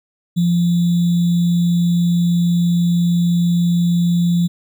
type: tone with sample-and-hold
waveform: sine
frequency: 173.1 Hz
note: F3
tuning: 15 cents flat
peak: -12 dBFS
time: 0.36-4.48 s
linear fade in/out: 20 ms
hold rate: 3675 Hz
effects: none